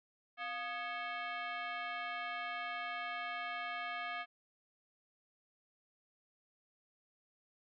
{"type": "tone with frequency modulation", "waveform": "sine", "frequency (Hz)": 265.6, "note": "C4", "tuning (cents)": 26, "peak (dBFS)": -38, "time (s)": [0.37, 4.26], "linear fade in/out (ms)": 50, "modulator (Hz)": 970, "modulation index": 2.5, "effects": []}